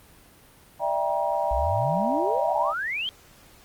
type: chord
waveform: sine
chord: E half-diminished seventh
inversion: third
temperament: just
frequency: 593.3 / 659.3 / 791.1 / 949.3 Hz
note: D5 / E5 / G5 / Bb5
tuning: +18 / 0 / +16 / +31 cents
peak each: -28 dBFS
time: 0.79-2.74 s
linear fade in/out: 50 ms
type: exponential sweep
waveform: sine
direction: up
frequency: 55.4 to 3270 Hz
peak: -26 dBFS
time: 1.51-3.09 s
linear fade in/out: 0 ms
effects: pink hiss -53 dBFS RMS until 3.64 s + Opus 32 kbps